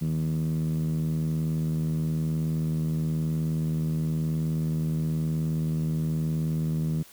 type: tone with band-pass filter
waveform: 10% pulse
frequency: 79 Hz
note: D#2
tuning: 27 cents sharp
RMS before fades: -27 dBFS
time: 0.01-7.03 s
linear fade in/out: 10 ms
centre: 170 Hz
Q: 5
effects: white hiss -52 dBFS RMS until 7.12 s